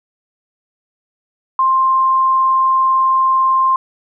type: tone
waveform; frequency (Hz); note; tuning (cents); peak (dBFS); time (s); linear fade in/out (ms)
sine; 1053; C6; +11; -10; 1.59-3.76; 2
effects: none